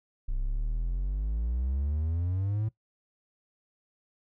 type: exponential sweep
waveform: triangle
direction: up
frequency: 31 to 111.3 Hz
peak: -25 dBFS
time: 0.28-2.69 s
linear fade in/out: 10 ms
effects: noise-tail reverb RT60 0.1 s tail -18 dB re dry